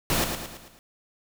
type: noise with echo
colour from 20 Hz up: pink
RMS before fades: -24 dBFS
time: 0.1-0.24 s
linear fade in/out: 0 ms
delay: 110 ms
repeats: 5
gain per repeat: -6 dB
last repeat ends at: 0.79 s
effects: none